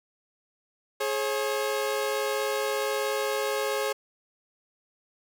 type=tone pair together; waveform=sawtooth; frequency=420.7 / 542 Hz; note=G#4 / C#5; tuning=+22 / -39 cents; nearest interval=major third; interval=439 cents; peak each=-25 dBFS; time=1-3.93 s; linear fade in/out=10 ms; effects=none